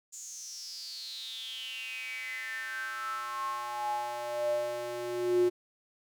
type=tone with high-pass filter sweep; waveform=square; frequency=120 Hz; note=B2; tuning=49 cents flat; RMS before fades=-35 dBFS; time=0.12-5.5 s; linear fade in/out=20 ms; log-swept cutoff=7100 to 340 Hz; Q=9.7; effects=none